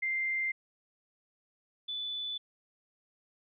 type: tone pair in turn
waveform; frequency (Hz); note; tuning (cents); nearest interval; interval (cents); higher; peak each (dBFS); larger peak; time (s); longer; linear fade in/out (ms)
sine; 2093 / 3483; C7 / A7; 0 / -18; major sixth; 882; second; -29 / -34; first; 0.02-0.52 / 1.88-2.38; neither; 10
effects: none